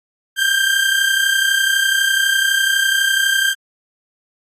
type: tone pair together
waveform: 30% pulse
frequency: 1568 / 1600 Hz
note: G6 / G6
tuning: 0 / +35 cents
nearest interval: unison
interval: 35 cents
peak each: -14 dBFS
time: 0.36-3.55 s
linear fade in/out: 50 ms
effects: AAC 48 kbps